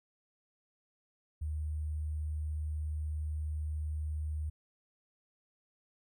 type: tone with sample-and-hold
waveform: sine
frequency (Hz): 76.4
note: D#2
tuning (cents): -31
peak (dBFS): -33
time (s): 1.41-4.5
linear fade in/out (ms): 10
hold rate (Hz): 8820
effects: none